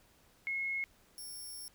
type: tone pair in turn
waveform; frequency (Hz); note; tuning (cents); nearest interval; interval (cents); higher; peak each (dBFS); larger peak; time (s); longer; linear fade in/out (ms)
sine / 10% pulse; 2170 / 5468; C#7 / F8; -37 / -37; octave + major third; 1600; second; -33 / -38; first; 0.47-0.84 / 1.18-1.68; second; 0
effects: pink hiss -66 dBFS RMS until 1.74 s